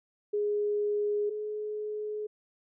sine tone pair in turn, 415 / 423.5 Hz, G#4 / G#4, -1 / +34 cents, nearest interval unison, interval 35 cents, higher second, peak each -26 / -32 dBFS, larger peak first, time 0.33-1.3 / 1.3-2.27 s, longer neither, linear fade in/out 10 ms, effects none

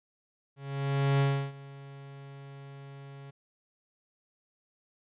45% pulse tone with ADSR envelope, 138.59 Hz, C#3, in tune, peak -22 dBFS, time 0.56-3.31 s, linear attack 640 ms, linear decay 320 ms, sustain -22 dB, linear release 12 ms, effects resampled to 8000 Hz

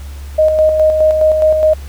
sine tone with tremolo, 622.3 Hz, D#5, in tune, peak -6 dBFS, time 0.38-1.74 s, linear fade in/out 10 ms, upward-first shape square, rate 4.8 Hz, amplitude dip 40%, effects added 70 Hz sine -25 dBFS peak until 1.88 s + pink hiss -40 dBFS RMS until 1.88 s

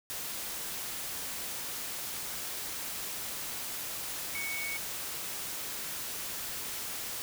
sine tone in noise, 2228 Hz, C#7, 8 cents sharp, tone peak -35 dBFS, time 4.35-4.77 s, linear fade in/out 0 ms, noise white, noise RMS -38 dBFS, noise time 0.1-7.22 s, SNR 0 dB, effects none

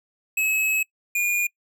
square tone pair in turn, 2574 / 2430 Hz, E7 / D#7, -42 / -42 cents, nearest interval minor second, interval 100 cents, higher first, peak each -21 dBFS, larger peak neither, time 0.37-0.83 / 1.15-1.47 s, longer first, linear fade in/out 5 ms, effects noise-tail reverb RT60 0.1 s tail -24 dB re dry

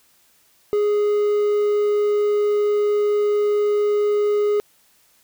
triangle tone with quantisation, 415.3 Hz, G#4, in tune, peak -14 dBFS, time 0.73-4.6 s, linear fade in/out 0 ms, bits 7, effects white hiss -58 dBFS RMS until 5.23 s

